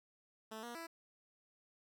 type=tone with pitch steps; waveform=10% pulse; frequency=219.7 / 238.1 / 331.6 Hz; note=A3 / A#3 / E4; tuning=-2 / +37 / +10 cents; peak=-37 dBFS; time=0.51-0.87 s; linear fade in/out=10 ms; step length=120 ms; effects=none